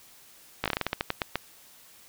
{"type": "slowing click train", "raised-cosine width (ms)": 0.3, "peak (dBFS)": -10, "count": 13, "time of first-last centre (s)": [0.64, 1.356], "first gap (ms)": 17, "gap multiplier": 1.21, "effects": ["white hiss -54 dBFS RMS until 2.08 s"]}